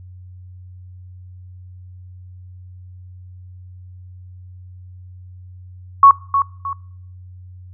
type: tone with echo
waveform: sine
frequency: 1108.7 Hz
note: C#6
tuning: in tune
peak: -3 dBFS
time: 6.03-6.11 s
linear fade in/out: 2 ms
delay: 310 ms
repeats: 2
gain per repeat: -9 dB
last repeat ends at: 6.73 s
effects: noise-tail reverb RT60 0.7 s tail -25 dB re dry + added 91 Hz sine -36 dBFS peak until 7.73 s